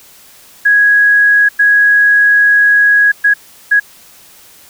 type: tone bursts at uneven times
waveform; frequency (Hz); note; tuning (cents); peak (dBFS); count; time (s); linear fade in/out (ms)
sine; 1661.2; G#6; 0; -5; 4; 0.65-1.49 / 1.59-3.12 / 3.24-3.34 / 3.71-3.8; 10
effects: white hiss -41 dBFS RMS until 4.69 s